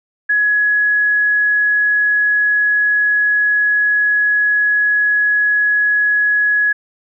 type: tone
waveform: sine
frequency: 1681 Hz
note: G#6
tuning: 20 cents sharp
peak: -11 dBFS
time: 0.29-6.73 s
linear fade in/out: 10 ms
effects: none